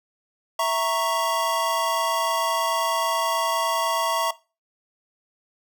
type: chord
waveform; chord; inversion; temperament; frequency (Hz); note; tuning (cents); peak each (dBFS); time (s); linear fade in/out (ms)
square; A# diminished; second; equal; 659.3 / 932.3 / 1108.7; E5 / A#5 / C#6; 0 / 0 / 0; -26; 0.59-4.31; 5
effects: noise-tail reverb RT60 0.3 s tail -19 dB re dry